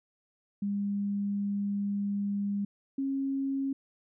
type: tone pair in turn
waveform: sine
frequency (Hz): 201.7 / 272.1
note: G3 / C#4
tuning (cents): +50 / -32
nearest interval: perfect fourth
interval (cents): 518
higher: second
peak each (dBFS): -28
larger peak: neither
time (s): 0.62-2.65 / 2.98-3.73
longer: first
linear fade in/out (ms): 5
effects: none